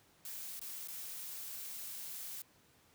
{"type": "noise with dropouts", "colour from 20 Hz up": "blue", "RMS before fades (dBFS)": -45, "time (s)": [0.25, 2.42], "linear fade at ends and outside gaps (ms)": 2, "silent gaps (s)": [[0.595, 0.614], [0.875, 0.883]], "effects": ["pink hiss -67 dBFS RMS until 2.94 s", "high-pass 80 Hz 12 dB/octave"]}